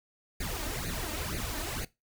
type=noise with flanger; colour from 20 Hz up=pink; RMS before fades=-35 dBFS; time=0.4-1.85 s; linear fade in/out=5 ms; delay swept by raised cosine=0.45 to 3.35 ms; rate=2.1 Hz; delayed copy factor=+0.85; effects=noise-tail reverb RT60 0.2 s tail -19 dB re dry